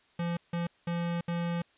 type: tone bursts at uneven times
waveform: square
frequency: 171.3 Hz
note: F3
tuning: 33 cents flat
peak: -30 dBFS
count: 4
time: 0.19-0.37 / 0.53-0.67 / 0.87-1.21 / 1.28-1.62 s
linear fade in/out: 5 ms
effects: white hiss -65 dBFS RMS until 1.77 s + resampled to 8000 Hz